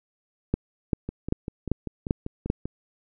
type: two click trains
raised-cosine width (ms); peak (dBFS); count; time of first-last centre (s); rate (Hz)
3; -9 / -18; 6 / 9; 0.54-2.501 / 1.09-2.656; 2.55 / 5.11
effects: none